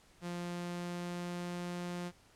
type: tone with pitch glide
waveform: sawtooth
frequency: 174.61 to 176.13 Hz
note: F3 to F3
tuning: 0 to +15 cents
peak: -34 dBFS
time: 0.21-2.12 s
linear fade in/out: 50 ms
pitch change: +15 cents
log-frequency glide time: 0.33-1.75 s
effects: pink hiss -64 dBFS RMS until 2.35 s + low-pass 10000 Hz 12 dB/octave